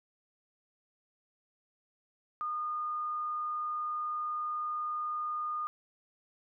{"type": "tone", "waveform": "sine", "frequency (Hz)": 1222, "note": "D#6", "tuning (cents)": -32, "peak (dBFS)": -32, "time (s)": [2.41, 5.67], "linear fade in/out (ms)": 0, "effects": []}